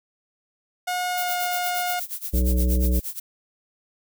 sawtooth tone with pitch glide, 722 to 715.8 Hz, F#5 to F5, -43 to +42 cents, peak -20 dBFS, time 0.87-2 s, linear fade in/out 10 ms, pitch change -15 cents, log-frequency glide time 1.09-1.37 s
violet noise with tremolo, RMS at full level -29 dBFS, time 1.17-3.2 s, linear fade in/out 10 ms, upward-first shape sine, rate 8.5 Hz, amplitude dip 90%
harmonic tone, 62 Hz, B1, 7 cents sharp, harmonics 1 / 3 / 5 / 7 / 9, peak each -18 / -28 / -32 / -35 / -37 dBFS, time 2.33-3 s, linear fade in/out 10 ms
effects none

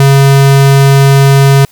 square tone, 137.7 Hz, C#3, 11 cents flat, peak -3 dBFS, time 0-1.65 s, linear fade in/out 2 ms, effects white hiss -44 dBFS RMS until 1.71 s

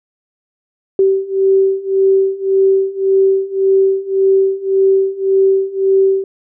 sine beating tone pair, 385.4 / 387.2 Hz, G4 / G4, -29 / -21 cents, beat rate 1.8 Hz, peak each -14 / -12 dBFS, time 0.99-6.24 s, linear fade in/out 2 ms, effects none

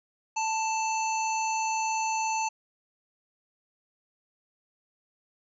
harmonic tone, 883 Hz, A5, 6 cents sharp, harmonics 1 / 3 / 5 / 7 / 8, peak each -27 / -34 / -43 / -36 / -42 dBFS, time 0.36-2.49 s, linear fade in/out 10 ms, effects none

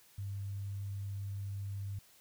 sine tone, 99.3 Hz, G2, 23 cents sharp, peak -37 dBFS, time 0.18-1.99 s, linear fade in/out 5 ms, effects white hiss -63 dBFS RMS until 2.2 s

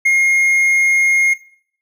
triangle tone, 2140 Hz, C7, 38 cents sharp, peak -8 dBFS, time 0.05-1.34 s, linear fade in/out 10 ms, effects noise-tail reverb RT60 0.6 s tail -18 dB re dry

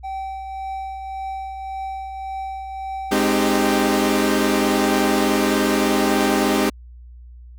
triangle tone with tremolo, 772 Hz, G5, 27 cents flat, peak -23 dBFS, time 0.03-3.31 s, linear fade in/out 20 ms, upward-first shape triangle, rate 1.8 Hz, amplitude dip 45%
sawtooth chord, Ab major seventh, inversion none, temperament equal with one note detuned, 207.7 / 261.6 / 306.5 / 392 Hz, Ab3 / C4 / Eb4 / G4, 0 / 0 / -26 / 0 cents, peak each -18 dBFS, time 3.11-6.7 s, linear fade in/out 10 ms
effects added 60 Hz sine -38 dBFS peak until 7.58 s

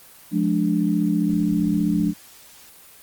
sine chord, D diminished, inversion first, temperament just, 176.2 / 211.4 / 293.7 Hz, F3 / Ab3 / D4, +16 / +31 / 0 cents, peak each -22 dBFS, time 0.31-2.14 s, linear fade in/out 50 ms, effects white hiss -47 dBFS RMS until 3.02 s + Opus 24 kbps

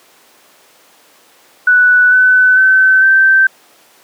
sine tone with pitch steps, 1482 / 1506.2 / 1530.7 / 1555.7 Hz, F#6 / F#6 / G6 / G6, +2 / +30 / -42 / -14 cents, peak -5 dBFS, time 1.67-3.47 s, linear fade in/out 5 ms, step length 450 ms, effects pink hiss -46 dBFS RMS until 4.03 s + high-pass 400 Hz 12 dB/octave

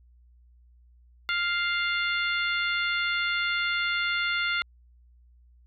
harmonic tone with a mistuned harmonic, 698.5 Hz, F5, in tune, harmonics 2 / 3 / 4 / 5 / 6, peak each -28 / -29 / -34 / -34 / -39 dBFS, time 1.29-4.62 s, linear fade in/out 0 ms, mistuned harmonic 6, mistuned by +41 cents, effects added 60 Hz sine -54 dBFS peak until 5.66 s

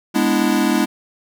square chord, E dominant seventh, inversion first, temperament equal, 207.7 / 246.9 / 293.7 / 329.6 Hz, G#3 / B3 / D4 / E4, 0 / 0 / 0 / 0 cents, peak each -21 dBFS, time 0.14-0.86 s, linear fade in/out 20 ms, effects none

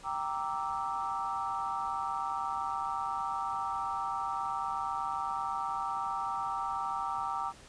sine chord, E half-diminished seventh, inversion first, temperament equal with one note detuned, 784 / 932.3 / 1170.6 / 1318.5 Hz, G5 / Bb5 / D6 / E6, 0 / 0 / -6 / 0 cents, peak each -37 / -37 / -36 / -39 dBFS, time 0.03-7.53 s, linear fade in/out 50 ms, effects pink hiss -54 dBFS RMS until 7.68 s + resampled to 22050 Hz

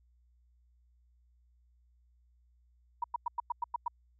sine tone bursts, 957 Hz, A#5, 45 cents sharp, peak -29 dBFS, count 8, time 3.02-3.881 s, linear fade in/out 5 ms, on 21 ms, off 99 ms, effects added 60 Hz sine -64 dBFS peak until 4.19 s

